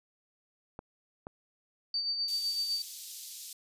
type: clicks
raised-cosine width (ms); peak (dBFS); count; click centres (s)
1; -27; 2; 0.791 / 1.269
type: tone with tremolo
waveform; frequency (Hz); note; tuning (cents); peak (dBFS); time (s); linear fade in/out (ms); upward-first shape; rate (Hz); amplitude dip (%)
sine; 4604; D8; -35; -28; 1.94-2.82; 2; sine; 7.9; 45
type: high-pass noise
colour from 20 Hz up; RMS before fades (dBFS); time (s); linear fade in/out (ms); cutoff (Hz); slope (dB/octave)
pink; -44; 2.28-3.53; 2; 4000; 24
effects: resampled to 32000 Hz